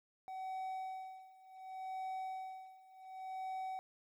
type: tone with tremolo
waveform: triangle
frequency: 756 Hz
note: F#5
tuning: 37 cents sharp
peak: -37 dBFS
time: 0.28-3.79 s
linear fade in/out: 0 ms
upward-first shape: sine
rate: 0.68 Hz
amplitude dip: 90%
effects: 13-bit